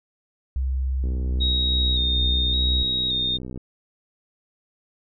sine tone, 65.41 Hz, C2, in tune, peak -21 dBFS, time 0.56-2.83 s, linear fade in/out 0 ms
click train, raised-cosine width 3 ms, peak -22 dBFS, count 161, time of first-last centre 1.04-3.576 s, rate 63.1 Hz
sine tone with vibrato, 3729 Hz, A#7, in tune, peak -21 dBFS, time 1.4-3.38 s, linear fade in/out 20 ms, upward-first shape square, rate 0.88 Hz, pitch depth 29 cents each way
effects none

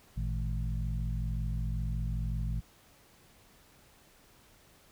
harmonic tone with a mistuned harmonic, 53.7 Hz, A1, 41 cents flat, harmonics 1 / 2 / 3 / 4, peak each -32 / -36 / -39 / -46 dBFS, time 0.16-2.61 s, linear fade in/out 20 ms, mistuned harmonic 2, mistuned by +130 cents, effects pink hiss -61 dBFS RMS until 4.91 s

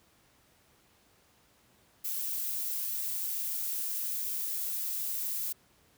violet noise, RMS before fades -34 dBFS, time 2.04-5.53 s, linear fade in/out 10 ms, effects pink hiss -65 dBFS RMS until 5.97 s + high-pass 60 Hz 12 dB/octave

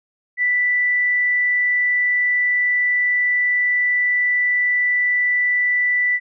sine tone, 1975.5 Hz, B6, in tune, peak -15 dBFS, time 0.37-6.2 s, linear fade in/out 50 ms, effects none

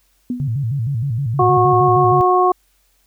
sine tone with exponential decay, 246.6 Hz, B3, 2 cents flat, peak -16 dBFS, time 0.3-0.61 s, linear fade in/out 2 ms, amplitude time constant 67 ms
sine tone with vibrato, 126.3 Hz, B2, 39 cents sharp, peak -17 dBFS, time 0.4-2.21 s, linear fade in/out 0 ms, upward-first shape square, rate 6.4 Hz, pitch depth 190 cents each way
harmonic tone, 364.7 Hz, F#4, 25 cents flat, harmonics 1 / 2 / 3, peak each -15 / -15 / -15 dBFS, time 1.39-2.52 s, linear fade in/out 5 ms
effects added 46 Hz sine -61 dBFS peak until 3.06 s + white hiss -61 dBFS RMS until 3.06 s

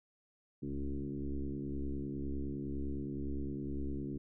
sine tone with frequency modulation, 138.59 Hz, C#3, in tune, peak -35 dBFS, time 0.62-4.18 s, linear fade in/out 10 ms, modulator 69.8 Hz, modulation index 3, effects none

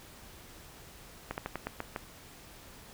slowing click train, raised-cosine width 0.5 ms, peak -19 dBFS, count 7, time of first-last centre 1.31-1.961 s, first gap 69 ms, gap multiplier 1.18, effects pink hiss -52 dBFS RMS until 2.93 s

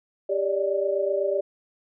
sine tone cluster, 396.2 / 574 / 602 Hz, G4 / D5 / D5, +18 / -40 / +43 cents, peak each -26 / -25 / -28 dBFS, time 0.29-1.41 s, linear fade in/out 10 ms, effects none

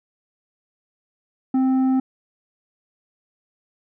sine tone with tanh clipping, 261.6 Hz, C4, in tune, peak -17 dBFS, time 1.54-2 s, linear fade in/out 5 ms, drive 7 dB, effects none

